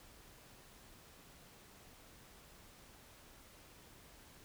silence, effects pink hiss -60 dBFS RMS until 4.44 s

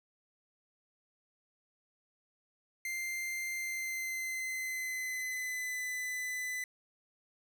45% pulse tone with pitch glide, 2093 to 2004 Hz, C7 to B6, 0 to +25 cents, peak -35 dBFS, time 2.85-6.64 s, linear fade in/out 2 ms, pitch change -75 cents, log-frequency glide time 3.55-5.81 s, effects none

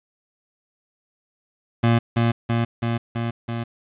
25% pulse tone with echo, 116.54 Hz, A#2, in tune, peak -11 dBFS, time 1.83-1.99 s, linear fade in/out 10 ms, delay 330 ms, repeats 5, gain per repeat -2 dB, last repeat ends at 3.64 s, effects resampled to 8000 Hz + 8-bit

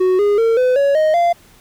triangle tone with pitch steps, 370 / 410.5 / 455.5 / 505.4 / 560.8 / 622.3 / 690.4 Hz, F#4 / G#4 / A#4 / B4 / C#5 / D#5 / F5, 0 / -20 / -40 / +40 / +20 / 0 / -20 cents, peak -9 dBFS, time 0-1.33 s, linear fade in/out 10 ms, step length 190 ms, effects pink hiss -48 dBFS RMS until 1.6 s

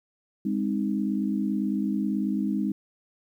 sine chord, Ab major, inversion none, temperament equal with one note detuned, 203.4 / 261.6 / 311.1 Hz, Ab3 / C4 / Eb4, -36 / 0 / 0 cents, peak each -26 / -30 / -30 dBFS, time 0.45-2.72 s, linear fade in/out 5 ms, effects 10-bit

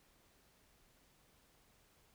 silence, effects pink hiss -70 dBFS RMS until 2.14 s

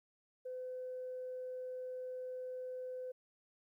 sine tone, 508 Hz, B4, 49 cents sharp, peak -40 dBFS, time 0.45-3.12 s, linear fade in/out 10 ms, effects tanh soft clip ceiling -36 dBFS + 13-bit

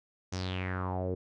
sawtooth tone with low-pass filter sweep, 92.4 Hz, F#2, 2 cents flat, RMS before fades -34 dBFS, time 0.32-1.15 s, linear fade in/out 10 ms, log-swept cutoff 6300 to 410 Hz, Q 5, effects none

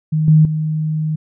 sine tone with level steps, 155.56 Hz, D#3, in tune, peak -13 / -6 / -16 dBFS, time 0.12-1.16 s, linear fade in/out 10 ms, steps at 0.28 / 0.45 s, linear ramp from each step 2 ms, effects none

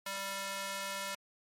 square tone with high-pass filter, 196 Hz, G3, in tune, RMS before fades -39 dBFS, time 0.06-1.15 s, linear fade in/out 5 ms, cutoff 940 Hz, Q 0.63, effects MP3 64 kbps

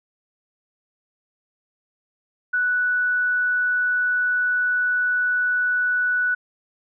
sine tone, 1480 Hz, F#6, in tune, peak -18 dBFS, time 2.53-6.35 s, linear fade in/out 10 ms, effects none

